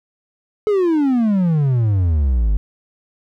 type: exponential sweep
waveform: triangle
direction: down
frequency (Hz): 432.8 to 48.23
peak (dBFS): -11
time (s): 0.67-2.57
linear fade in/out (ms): 0
effects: none